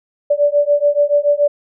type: beating tone pair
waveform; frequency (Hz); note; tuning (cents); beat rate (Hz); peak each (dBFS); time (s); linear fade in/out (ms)
sine; 578 / 585; D5 / D5; -28 / -7; 7; -14; 0.3-1.48; 10
effects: none